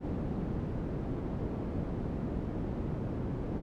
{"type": "low-pass noise", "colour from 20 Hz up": "white", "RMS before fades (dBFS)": -35, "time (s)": [0, 3.62], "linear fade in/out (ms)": 50, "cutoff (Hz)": 260, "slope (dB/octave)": 12, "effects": []}